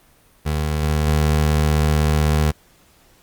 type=tone with level steps; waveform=25% pulse; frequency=76 Hz; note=D#2; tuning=40 cents flat; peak=-15 / -13 / -11 dBFS; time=0.45-2.52 s; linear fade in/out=20 ms; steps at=0.83 / 1.07 s; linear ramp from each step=2 ms; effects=pink hiss -54 dBFS RMS until 3.22 s + Opus 32 kbps